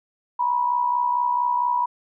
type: tone with amplitude modulation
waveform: sine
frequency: 974 Hz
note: B5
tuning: 24 cents flat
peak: -16 dBFS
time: 0.39-1.86 s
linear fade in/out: 10 ms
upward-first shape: sine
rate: 64.4 Hz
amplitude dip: 60%
effects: none